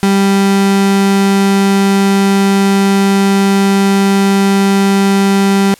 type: tone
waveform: 35% pulse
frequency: 196.7 Hz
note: G3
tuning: 6 cents sharp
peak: -6 dBFS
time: 0.03-5.74 s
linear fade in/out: 0 ms
effects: white hiss -41 dBFS RMS until 5.79 s + low-pass 12000 Hz 12 dB/octave